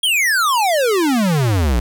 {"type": "exponential sweep", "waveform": "square", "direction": "down", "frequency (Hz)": [3322, 55], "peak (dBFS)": -14, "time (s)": [0.03, 1.8], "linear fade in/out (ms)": 5, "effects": []}